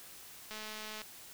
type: click train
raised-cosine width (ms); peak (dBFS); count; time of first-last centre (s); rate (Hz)
0.2; -27; 110; 0.51-1.017; 215
effects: white hiss -52 dBFS RMS until 1.33 s